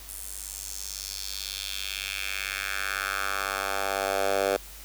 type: tone with high-pass filter sweep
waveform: 10% pulse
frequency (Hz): 98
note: G2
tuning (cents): 0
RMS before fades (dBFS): -31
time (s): 0.08-4.57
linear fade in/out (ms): 10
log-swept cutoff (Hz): 10000 to 520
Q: 2.1
effects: added 50 Hz sine -46 dBFS peak until 4.84 s + white hiss -46 dBFS RMS until 4.84 s